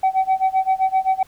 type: tone with tremolo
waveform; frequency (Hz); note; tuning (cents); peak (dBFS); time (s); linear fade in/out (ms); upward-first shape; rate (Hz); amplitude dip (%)
sine; 761; F#5; +48; -10; 0.03-1.23; 5; sine; 7.7; 95
effects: tanh soft clip ceiling -12 dBFS + pink hiss -53 dBFS RMS until 1.27 s